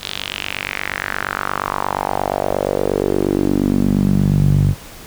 sawtooth tone with band-pass filter sweep, 48.52 Hz, G1, 17 cents flat, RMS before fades -18 dBFS, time 0-4.75 s, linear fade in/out 50 ms, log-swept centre 3800 to 120 Hz, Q 3.3, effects pink hiss -37 dBFS RMS until 5.06 s

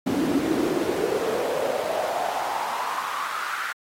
brown noise with high-pass filter sweep, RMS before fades -26 dBFS, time 0.06-3.73 s, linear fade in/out 10 ms, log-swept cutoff 250 to 1500 Hz, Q 5.1, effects AAC 48 kbps

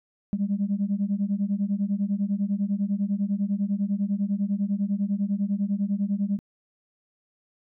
sine beating tone pair, 196 / 206 Hz, G3 / G#3, 0 / -14 cents, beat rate 10 Hz, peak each -25 dBFS, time 0.33-6.39 s, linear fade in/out 0 ms, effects tanh soft clip ceiling -17 dBFS

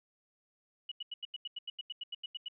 sine tone bursts, 2927 Hz, F#7, 19 cents flat, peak -37 dBFS, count 15, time 0.89-2.484 s, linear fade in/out 5 ms, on 26 ms, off 86 ms, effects none

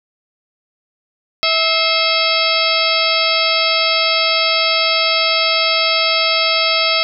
harmonic tone with a mistuned harmonic, 652 Hz, E5, 19 cents flat, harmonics 1 / 2 / 3 / 4 / 5 / 6 / 7 / 8, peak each -21 / -21 / -21 / -21 / -21 / -21 / -21 / -21 dBFS, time 1.43-7.03 s, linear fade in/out 0 ms, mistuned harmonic 3, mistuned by +140 cents, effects none

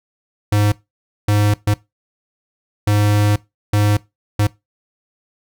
square tone bursts at uneven times, 103.83 Hz, G#2, in tune, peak -13 dBFS, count 6, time 0.52-0.72 / 1.28-1.54 / 1.67-1.74 / 2.87-3.36 / 3.73-3.97 / 4.39-4.47 s, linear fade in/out 5 ms, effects noise-tail reverb RT60 0.2 s tail -20 dB re dry

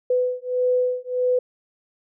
sine beating tone pair, 499.6 / 501.2 Hz, B4 / B4, +20 / +25 cents, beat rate 1.6 Hz, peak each -22 dBFS, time 0.1-1.39 s, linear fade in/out 5 ms, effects none

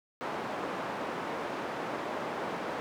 white band-pass noise, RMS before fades -36 dBFS, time 0.21-2.8 s, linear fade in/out 0 ms, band 210 to 1000 Hz, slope 12 dB/octave, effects none

